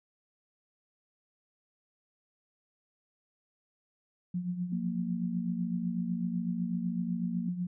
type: tone with tremolo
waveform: sine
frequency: 178.3 Hz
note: F3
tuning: 36 cents sharp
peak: -28 dBFS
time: 4.34-7.67 s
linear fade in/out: 5 ms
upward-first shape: triangle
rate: 8 Hz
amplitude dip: 70%
type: tone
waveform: sine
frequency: 231.8 Hz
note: A#3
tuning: 10 cents flat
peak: -34 dBFS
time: 4.72-7.49 s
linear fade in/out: 5 ms
effects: none